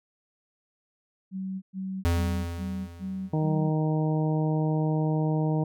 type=tone bursts; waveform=sine; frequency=190 Hz; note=F#3; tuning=46 cents sharp; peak=-30 dBFS; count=6; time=1.31-3.72 s; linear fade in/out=50 ms; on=310 ms; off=110 ms
type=tone with exponential decay; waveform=square; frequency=85.3 Hz; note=F2; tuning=40 cents flat; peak=-21 dBFS; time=2.05-3.71 s; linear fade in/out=0 ms; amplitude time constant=360 ms
type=harmonic tone; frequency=155.56 Hz; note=D#3; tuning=in tune; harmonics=1 / 2 / 3 / 4 / 5 / 6; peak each=-24 / -30 / -34 / -36 / -38 / -40 dBFS; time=3.33-5.64 s; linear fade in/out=5 ms
effects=none